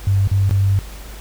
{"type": "tone with dropouts", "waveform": "sine", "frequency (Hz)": 98, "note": "G2", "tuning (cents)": 0, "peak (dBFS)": -12, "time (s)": [0.07, 0.79], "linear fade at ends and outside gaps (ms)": 0, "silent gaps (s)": [[0.274, 0.315], [0.494, 0.51]], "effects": ["added 50 Hz sine -32 dBFS peak until 1.2 s", "pink hiss -39 dBFS RMS until 1.2 s"]}